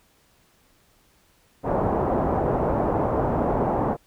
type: low-pass noise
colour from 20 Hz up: white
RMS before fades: -23 dBFS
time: 1.63-3.97 s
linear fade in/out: 50 ms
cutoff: 840 Hz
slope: 24 dB/octave
effects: pink hiss -61 dBFS RMS until 4.06 s